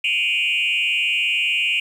sine tone with frequency modulation, 2637 Hz, E7, in tune, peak -16 dBFS, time 0.04-1.8 s, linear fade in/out 5 ms, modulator 151 Hz, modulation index 2, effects tanh soft clip ceiling -14 dBFS + 8-bit

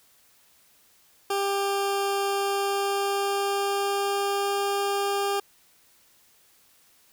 20% pulse tone with pitch glide, 397.2 to 400.4 Hz, G4 to G4, +23 to +37 cents, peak -19 dBFS, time 1.3-5.4 s, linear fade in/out 5 ms, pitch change +14 cents, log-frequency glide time 2.27-4.63 s, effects white hiss -60 dBFS RMS until 7.12 s

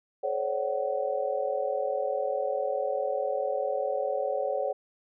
sine tone cluster, 426.3 / 531 / 571 / 751 Hz, G#4 / C5 / D5 / F#5, +45 / +25 / -49 / +26 cents, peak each -35 / -31 / -30 / -34 dBFS, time 0.23-4.73 s, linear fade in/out 10 ms, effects none

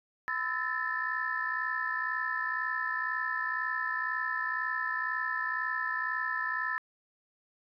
sine tone cluster, 1015 / 1310 / 1742 / 1804 Hz, B5 / E6 / A6 / A6, +47 / -11 / -18 / +43 cents, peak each -37 / -36 / -33 / -35 dBFS, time 0.28-6.78 s, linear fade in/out 0 ms, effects tanh soft clip ceiling -20 dBFS

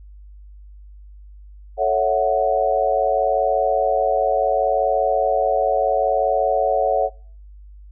sine chord, F# minor seventh, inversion first, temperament equal, 440 / 554.4 / 659.3 / 740 Hz, A4 / C#5 / E5 / F#5, 0 / 0 / 0 / 0 cents, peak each -24 / -20 / -21 / -20 dBFS, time 1.77-7.1 s, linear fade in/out 50 ms, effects noise-tail reverb RT60 0.5 s tail -24 dB re dry + added 50 Hz sine -39 dBFS peak until 7.91 s

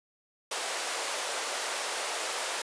pink high-pass noise, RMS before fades -33 dBFS, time 0.51-2.62 s, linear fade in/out 5 ms, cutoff 480 Hz, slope 24 dB/octave, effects resampled to 22050 Hz

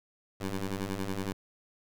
15% pulse ring-modulated tone, 98 Hz, G2, in tune, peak -23 dBFS, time 0.4-1.33 s, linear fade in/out 10 ms, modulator 92.6 Hz, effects none

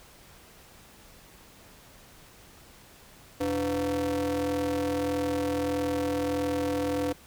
square ring-modulated tone, 104.2 Hz, G#2, 6 cents sharp, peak -24 dBFS, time 3.4-7.13 s, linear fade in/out 10 ms, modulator 396 Hz, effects pink hiss -53 dBFS RMS until 7.26 s

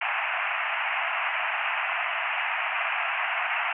white band-pass noise, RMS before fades -28 dBFS, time 0.01-3.73 s, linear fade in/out 5 ms, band 650 to 2800 Hz, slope 96 dB/octave, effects none

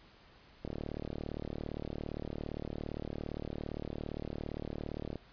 click train, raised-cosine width 2 ms, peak -25 dBFS, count 170, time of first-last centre 0.65-5.157 s, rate 37.5 Hz, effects pink hiss -60 dBFS RMS until 5.32 s + resampled to 11025 Hz

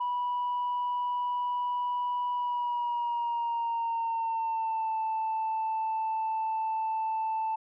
sine tone with pitch glide, 980 to 883.2 Hz, B5 to A5, -14 to +6 cents, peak -26 dBFS, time 0-7.56 s, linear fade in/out 10 ms, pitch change -180 cents, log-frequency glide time 2.33-4.96 s, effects tanh soft clip ceiling -25 dBFS

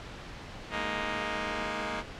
5% pulse chord, Ab suspended second, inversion none, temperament just, 207.7 / 233.6 / 311.5 Hz, Ab3 / Bb3 / Eb4, 0 / +4 / +2 cents, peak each -25 dBFS, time 0.7-2.04 s, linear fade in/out 50 ms, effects pink hiss -43 dBFS RMS until 2.19 s + low-pass 4000 Hz 12 dB/octave

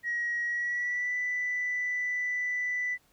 sine tone with pitch glide, 1900 to 1984.1 Hz, A#6 to B6, +33 to +7 cents, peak -27 dBFS, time 0.03-2.98 s, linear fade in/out 50 ms, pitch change +74 cents, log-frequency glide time 0.44-1.16 s, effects tanh soft clip ceiling -24 dBFS + pink hiss -66 dBFS RMS until 3.12 s

